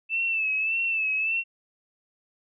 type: tone with vibrato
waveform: sine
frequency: 2637 Hz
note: E7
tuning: in tune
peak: -23 dBFS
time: 0.09-1.44 s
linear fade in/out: 50 ms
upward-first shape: sine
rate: 1.7 Hz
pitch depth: 55 cents each way
effects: none